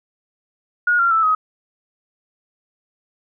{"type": "tone with pitch steps", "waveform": "sine", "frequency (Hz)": [1441, 1379.1, 1319.9, 1263.2], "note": ["F#6", "F6", "E6", "D#6"], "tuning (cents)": [-46, -22, 2, 26], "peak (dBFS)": -13, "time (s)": [0.87, 1.35], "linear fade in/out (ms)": 5, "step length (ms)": 120, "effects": []}